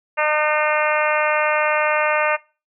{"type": "harmonic tone", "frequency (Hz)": 303.5, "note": "D#4", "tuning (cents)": -43, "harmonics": [2, 3, 4, 5, 6, 7, 8, 9], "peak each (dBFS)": [-21, -23, -24, -25, -26, -26, -27, -28], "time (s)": [0.17, 2.37], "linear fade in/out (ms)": 20, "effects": ["noise-tail reverb RT60 0.3 s tail -20 dB re dry"]}